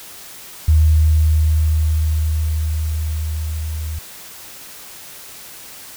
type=tone with level ramp; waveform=sine; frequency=78 Hz; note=D#2; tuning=5 cents sharp; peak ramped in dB=-8 to -22 dBFS; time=0.68-3.99 s; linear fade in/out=5 ms; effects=white hiss -37 dBFS RMS until 5.96 s